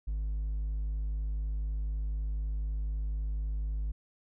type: tone with hard clipping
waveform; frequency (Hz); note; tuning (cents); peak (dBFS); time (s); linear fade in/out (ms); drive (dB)
sine; 52; G#1; +3; -31; 0.07-3.92; 10; 2
effects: none